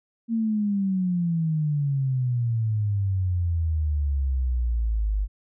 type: exponential sweep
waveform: sine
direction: down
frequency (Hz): 231.9 to 49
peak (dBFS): -21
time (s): 0.28-5.28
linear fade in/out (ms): 50
effects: none